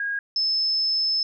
sine tone pair in turn, 1635 / 5237 Hz, G#6 / E8, -28 / -12 cents, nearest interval octave + minor sixth, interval 2016 cents, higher second, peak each -24 / -20 dBFS, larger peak second, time 0-0.19 / 0.36-1.23 s, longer second, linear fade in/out 2 ms, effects none

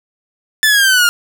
sawtooth exponential sweep, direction down, 1768 to 1396.9 Hz, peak -5 dBFS, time 0.63-1.09 s, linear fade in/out 0 ms, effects none

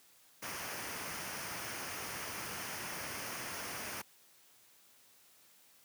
pink noise with comb filter, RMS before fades -42 dBFS, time 0.42-4.02 s, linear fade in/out 10 ms, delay 0.26 ms, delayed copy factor -0.55, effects white hiss -64 dBFS RMS until 5.84 s + high-pass 100 Hz 12 dB/octave

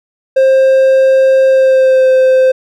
triangle tone with pitch glide, 530 to 520 Hz, C5 to C5, +22 to -11 cents, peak -3 dBFS, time 0.36-2.52 s, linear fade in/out 10 ms, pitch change -33 cents, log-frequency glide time 1.48-2.09 s, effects none

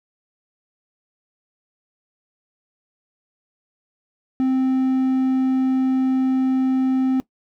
triangle tone, 261.2 Hz, C4, 3 cents flat, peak -14 dBFS, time 4.4-7.2 s, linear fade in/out 0 ms, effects noise-tail reverb RT60 0.1 s tail -19 dB re dry

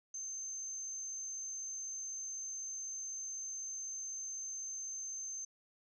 sine tone, 6272 Hz, G8, in tune, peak -40 dBFS, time 0.14-5.45 s, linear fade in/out 5 ms, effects none

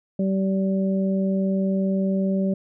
harmonic tone, 192.5 Hz, G3, 31 cents flat, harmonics 1 / 2 / 3, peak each -20 / -30 / -29 dBFS, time 0.19-2.54 s, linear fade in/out 5 ms, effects none

